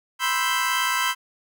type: chord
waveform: 25% pulse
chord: C major seventh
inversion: third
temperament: equal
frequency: 987.8 / 1046.5 / 1318.5 / 1568 Hz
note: B5 / C6 / E6 / G6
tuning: 0 / 0 / 0 / 0 cents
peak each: -23 dBFS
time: 0.19-1.15 s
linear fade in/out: 50 ms
effects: none